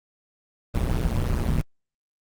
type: noise with amplitude modulation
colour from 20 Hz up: brown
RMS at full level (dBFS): -19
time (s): 0.74-1.62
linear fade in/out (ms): 10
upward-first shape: sine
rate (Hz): 122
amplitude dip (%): 100
effects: Opus 24 kbps